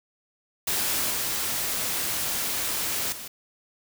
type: noise with level steps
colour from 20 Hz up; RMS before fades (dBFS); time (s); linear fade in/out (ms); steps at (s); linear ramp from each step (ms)
white; -26 / -28 / -38; 0.67-3.28; 5; 1.1 / 3.12; 5
effects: none